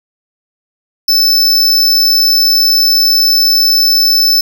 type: tone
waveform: square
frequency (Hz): 5274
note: E8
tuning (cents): 0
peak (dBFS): -7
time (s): 1.08-4.41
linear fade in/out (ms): 5
effects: none